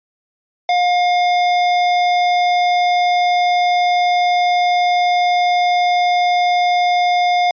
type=tone; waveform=square; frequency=712 Hz; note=F5; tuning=33 cents sharp; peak=-13 dBFS; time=0.69-7.51 s; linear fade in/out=2 ms; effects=resampled to 11025 Hz